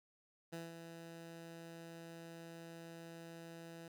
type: tone with ADSR envelope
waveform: 15% pulse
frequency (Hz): 166.5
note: E3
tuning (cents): +18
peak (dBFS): -37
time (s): 0.52-3.88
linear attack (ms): 15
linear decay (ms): 180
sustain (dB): -7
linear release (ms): 3
effects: none